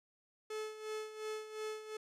45% pulse tone with tremolo, 432 Hz, A4, 32 cents flat, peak -38 dBFS, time 0.5-1.97 s, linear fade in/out 5 ms, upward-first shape sine, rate 2.8 Hz, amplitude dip 70%, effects low-pass 10000 Hz 12 dB/octave

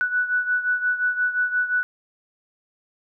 sine beating tone pair, 1480 / 1485.7 Hz, F#6 / F#6, 0 / +7 cents, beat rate 5.7 Hz, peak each -21 / -26 dBFS, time 0.01-1.83 s, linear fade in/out 0 ms, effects none

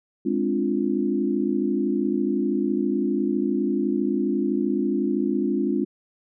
sine chord, D half-diminished seventh, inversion second, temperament equal, 207.7 / 261.6 / 293.7 / 349.2 Hz, Ab3 / C4 / D4 / F4, 0 / 0 / 0 / 0 cents, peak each -26 dBFS, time 0.25-5.85 s, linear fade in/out 10 ms, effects none

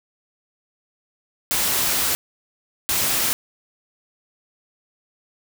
white noise bursts at uneven times, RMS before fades -21 dBFS, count 2, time 1.51-2.15 / 2.89-3.33 s, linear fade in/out 0 ms, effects none

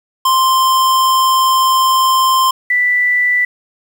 square / sine tone pair in turn, 1046.5 / 1975.5 Hz, C6 / B6, 0 / 0 cents, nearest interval major seventh, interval 1100 cents, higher second, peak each -10 dBFS, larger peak neither, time 0.25-2.51 / 2.7-3.45 s, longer first, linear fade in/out 5 ms, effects 7-bit

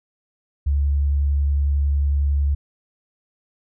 sine tone with vibrato, 71 Hz, C#2, 42 cents sharp, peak -16 dBFS, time 0.66-2.55 s, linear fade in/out 10 ms, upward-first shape sine, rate 11 Hz, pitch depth 11 cents each way, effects none

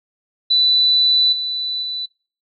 sine tone with level steps, 3981 Hz, B7, 13 cents sharp, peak -12 / -21 / -23 dBFS, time 0.5-2.06 s, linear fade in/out 10 ms, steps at 1.32 / 1.82 s, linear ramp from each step 10 ms, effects noise-tail reverb RT60 0.4 s tail -22 dB re dry

